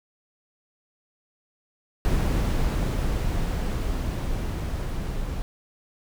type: noise with level ramp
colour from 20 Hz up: brown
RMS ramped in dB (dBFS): -22 to -30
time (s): 2.05-5.42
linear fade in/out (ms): 0
effects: none